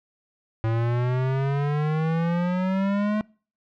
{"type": "exponential sweep", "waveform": "square", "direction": "up", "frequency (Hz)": [111.5, 214.8], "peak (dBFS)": -22, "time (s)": [0.64, 3.21], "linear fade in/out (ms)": 0, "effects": ["noise-tail reverb RT60 0.4 s tail -25 dB re dry", "low-pass 2000 Hz 12 dB/octave"]}